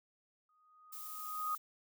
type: tone with exponential growth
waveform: sine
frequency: 1244.5 Hz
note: D#6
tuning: in tune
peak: -32 dBFS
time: 0.49-1.55 s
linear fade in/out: 2 ms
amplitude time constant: 230 ms
type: noise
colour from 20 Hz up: violet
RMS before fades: -47 dBFS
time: 0.92-1.58 s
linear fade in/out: 10 ms
effects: none